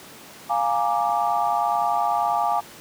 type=chord; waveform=sine; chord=Bb dominant seventh; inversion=second; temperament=equal with one note detuned; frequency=700.5 / 830.6 / 932.3 / 1174.7 Hz; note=F5 / Ab5 / Bb5 / D6; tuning=+5 / 0 / 0 / 0 cents; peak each=-24 / -23 / -28 / -26 dBFS; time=0.49-2.61 s; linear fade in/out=20 ms; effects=pink hiss -43 dBFS RMS until 2.8 s + high-pass 150 Hz 12 dB/octave